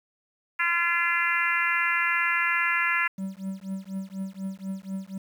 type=harmonic tone; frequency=342.5 Hz; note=F4; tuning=34 cents flat; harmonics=3 / 4 / 5 / 6 / 7 / 8; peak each=-32 / -29 / -27 / -27 / -31 / -32 dBFS; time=0.59-3.08 s; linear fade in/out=10 ms
type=tone with tremolo; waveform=triangle; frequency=192.2 Hz; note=G3; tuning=34 cents flat; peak=-25 dBFS; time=3.18-5.18 s; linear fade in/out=5 ms; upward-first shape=triangle; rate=4.1 Hz; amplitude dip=100%
effects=9-bit